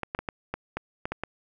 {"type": "clicks", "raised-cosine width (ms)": 0.5, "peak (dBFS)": -15, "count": 9, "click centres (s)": [0.033, 0.149, 0.19, 0.288, 0.54, 0.77, 1.055, 1.12, 1.236], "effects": []}